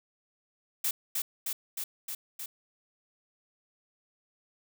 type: noise with echo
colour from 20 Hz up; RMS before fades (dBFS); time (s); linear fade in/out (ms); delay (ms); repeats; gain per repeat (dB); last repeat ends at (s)
blue; -29; 0.84-0.91; 5; 310; 5; -2; 2.46
effects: none